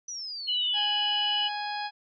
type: exponential sweep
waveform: sine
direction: down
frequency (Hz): 6000 to 3049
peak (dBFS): -34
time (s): 0.08-0.86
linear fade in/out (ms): 5
type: tone with vibrato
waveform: sine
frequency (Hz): 2960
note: F#7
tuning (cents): 0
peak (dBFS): -25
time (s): 0.47-1.49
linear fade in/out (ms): 20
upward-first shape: triangle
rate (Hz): 20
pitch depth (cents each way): 24
type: harmonic tone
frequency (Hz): 830.6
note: G#5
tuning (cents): 0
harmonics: 1 / 2 / 3 / 4 / 5 / 6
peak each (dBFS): -32 / -38 / -42 / -42 / -43 / -41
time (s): 0.73-1.91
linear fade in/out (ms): 50
effects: none